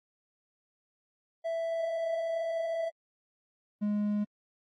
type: tone pair in turn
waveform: triangle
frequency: 661 / 207.8 Hz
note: E5 / G#3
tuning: +5 / +1 cents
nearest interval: octave + minor sixth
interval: 2004 cents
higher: first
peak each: -28 / -25 dBFS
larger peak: second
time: 1.44-2.9 / 3.81-4.25 s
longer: first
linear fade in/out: 20 ms
effects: AAC 32 kbps